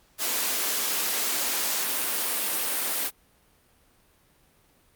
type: high-pass noise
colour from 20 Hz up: white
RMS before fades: -27 dBFS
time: 0.18-3.11 s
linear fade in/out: 50 ms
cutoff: 230 Hz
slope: 24 dB/octave
effects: pink hiss -62 dBFS RMS until 4.95 s + Opus 48 kbps